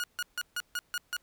sawtooth tone bursts, 1443 Hz, F#6, 44 cents flat, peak -27 dBFS, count 7, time 0-1.166 s, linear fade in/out 0 ms, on 38 ms, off 150 ms, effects pink hiss -69 dBFS RMS until 1.22 s

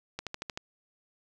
click train, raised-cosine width 0.2 ms, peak -18 dBFS, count 6, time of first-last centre 0.19-0.575 s, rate 13 Hz, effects none

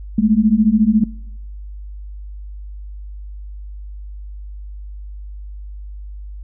sine beating tone pair, 208 / 222 Hz, G#3 / A3, +3 / +16 cents, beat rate 14 Hz, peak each -14 dBFS, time 0.18-1.04 s, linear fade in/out 5 ms, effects noise-tail reverb RT60 0.9 s tail -22 dB re dry + added 50 Hz sine -29 dBFS peak until 6.43 s

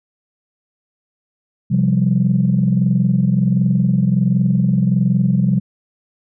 sine chord, C suspended fourth, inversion none, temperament equal, 130.81 / 174.61 / 196 Hz, C3 / F3 / G3, 0 / 0 / 0 cents, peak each -16 dBFS, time 1.7-5.6 s, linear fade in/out 20 ms, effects tanh soft clip ceiling -4 dBFS

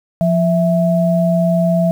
sine tone pair together, 173.9 / 657.7 Hz, F3 / E5, -7 / -4 cents, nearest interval octave + major seventh, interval 2303 cents, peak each -13 / -15 dBFS, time 0.21-1.91 s, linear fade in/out 0 ms, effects 7-bit

